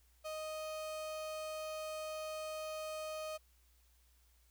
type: tone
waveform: 35% pulse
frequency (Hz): 623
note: D#5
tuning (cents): +2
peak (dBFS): -39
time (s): 0.24-3.38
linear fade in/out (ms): 20
effects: added 60 Hz sine -67 dBFS peak until 4.5 s + white hiss -73 dBFS RMS until 4.5 s